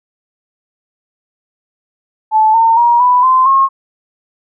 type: tone with pitch steps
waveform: sine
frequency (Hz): 870 / 908.5 / 948.7 / 990.7 / 1034.6 / 1080.4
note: A5 / A#5 / A#5 / B5 / C6 / C#6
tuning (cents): -20 / -45 / +30 / +5 / -20 / -45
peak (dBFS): -6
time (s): 2.31-3.69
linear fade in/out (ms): 50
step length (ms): 230
effects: none